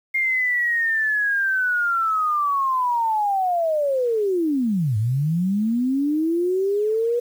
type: linear two-way sweep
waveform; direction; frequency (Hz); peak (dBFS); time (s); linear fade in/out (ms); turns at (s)
sine; down then up; 2129 to 102.4 to 484.4; -18; 0.14-7.2; 10; 4.97
effects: 8-bit